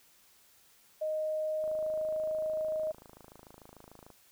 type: tone with pitch glide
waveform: sine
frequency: 621 to 624.6 Hz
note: D#5 to D#5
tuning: -3 to +7 cents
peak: -30 dBFS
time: 1.01-2.92 s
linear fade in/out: 10 ms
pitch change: +10 cents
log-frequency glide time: 1.43-2.34 s
type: click train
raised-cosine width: 1 ms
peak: -37 dBFS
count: 67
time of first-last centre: 1.64-4.103 s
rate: 26.8 Hz
effects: white hiss -63 dBFS RMS until 4.31 s

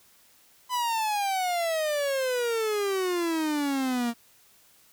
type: exponential sweep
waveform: 45% pulse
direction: down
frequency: 1010 to 231 Hz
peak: -25 dBFS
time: 0.69-4.14 s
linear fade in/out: 50 ms
effects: white hiss -59 dBFS RMS until 4.92 s

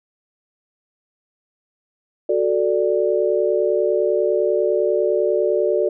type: chord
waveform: sine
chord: D major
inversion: first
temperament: equal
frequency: 370 / 440 / 587.3 Hz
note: F#4 / A4 / D5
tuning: 0 / 0 / 0 cents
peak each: -20 dBFS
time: 2.29-5.89 s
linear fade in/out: 5 ms
effects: none

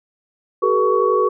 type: tone cluster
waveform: sine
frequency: 379.4 / 429.2 / 481.5 / 1122 Hz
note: F#4 / A4 / B4 / C#6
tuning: +43 / -43 / -44 / +21 cents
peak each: -19 dBFS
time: 0.62-1.29 s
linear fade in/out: 10 ms
effects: none

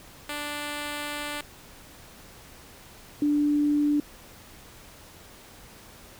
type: tone pair in turn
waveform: 5% pulse / sine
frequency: 293.7 / 293.7 Hz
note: D4 / D4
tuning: 0 / 0 cents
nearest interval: unison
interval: 0 cents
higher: neither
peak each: -20 dBFS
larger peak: neither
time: 0.29-1.41 / 3.22-4 s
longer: first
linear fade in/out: 2 ms
effects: pink hiss -49 dBFS RMS until 6.19 s

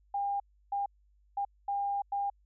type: tone bursts at uneven times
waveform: sine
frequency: 803 Hz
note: G5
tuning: 41 cents sharp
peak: -29 dBFS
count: 5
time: 0.14-0.4 / 0.72-0.86 / 1.37-1.45 / 1.68-2.02 / 2.12-2.3 s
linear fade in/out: 5 ms
effects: added 50 Hz sine -63 dBFS peak until 2.45 s

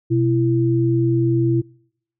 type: tone pair together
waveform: sine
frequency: 125.41 / 334.8 Hz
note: B2 / E4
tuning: +27 / +27 cents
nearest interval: octave + perfect fourth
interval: 1700 cents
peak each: -17 dBFS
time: 0.1-1.62 s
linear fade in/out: 20 ms
effects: noise-tail reverb RT60 0.7 s tail -26 dB re dry

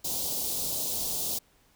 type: band-stop noise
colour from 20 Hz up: white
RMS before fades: -31 dBFS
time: 0.04-1.39 s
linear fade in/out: 10 ms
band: 800 to 3700 Hz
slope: 24 dB/octave
effects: pink hiss -64 dBFS RMS until 1.75 s

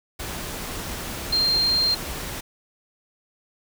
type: tone in noise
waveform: sine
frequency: 4186 Hz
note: C8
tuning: in tune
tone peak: -18 dBFS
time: 1.32-1.95 s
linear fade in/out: 10 ms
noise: pink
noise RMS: -32 dBFS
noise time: 0.19-2.41 s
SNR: +11 dB
effects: none

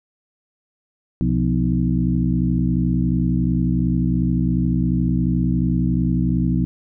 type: harmonic tone with a mistuned harmonic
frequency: 62.8 Hz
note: B1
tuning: 30 cents sharp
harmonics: 1 / 2 / 3 / 4 / 5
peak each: -24 / -22 / -20 / -23 / -27 dBFS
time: 1.21-6.65 s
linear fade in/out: 0 ms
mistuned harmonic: 3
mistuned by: -110 cents
effects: none

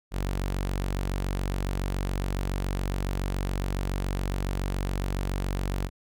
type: tone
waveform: sawtooth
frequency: 47.15 Hz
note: F#1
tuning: 33 cents sharp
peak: -23 dBFS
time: 0.11-5.9 s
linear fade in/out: 50 ms
effects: none

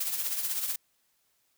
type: noise with tremolo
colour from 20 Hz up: blue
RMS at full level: -29 dBFS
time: 0-0.76 s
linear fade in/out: 5 ms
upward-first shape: triangle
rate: 16 Hz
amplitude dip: 60%
effects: white hiss -72 dBFS RMS until 1.57 s

